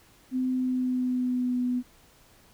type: tone with pitch glide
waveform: sine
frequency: 256.4 to 248.2 Hz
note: C4 to B3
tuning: -35 to +9 cents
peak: -24 dBFS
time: 0.31-1.83 s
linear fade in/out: 50 ms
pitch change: -56 cents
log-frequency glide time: 0.49-1.58 s
effects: pink hiss -58 dBFS RMS until 2.53 s